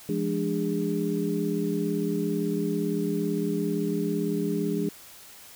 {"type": "tone cluster", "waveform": "sine", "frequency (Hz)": [171.3, 209.1, 295, 407.8], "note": ["F3", "G#3", "D4", "G#4"], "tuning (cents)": [-33, 12, 8, -32], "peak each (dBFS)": -30, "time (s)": [0.09, 4.89], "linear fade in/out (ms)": 2, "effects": ["white hiss -48 dBFS RMS until 5.55 s"]}